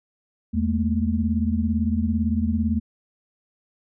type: tone cluster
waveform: sine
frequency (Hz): 81.3 / 213.1 / 230.9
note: E2 / G#3 / A#3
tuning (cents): -23 / +45 / -16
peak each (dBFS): -24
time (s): 0.53-2.8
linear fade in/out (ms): 20
effects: none